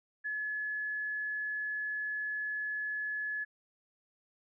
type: tone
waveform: sine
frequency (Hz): 1707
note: G#6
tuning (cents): +47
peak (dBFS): -33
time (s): 0.24-3.45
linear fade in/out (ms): 20
effects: none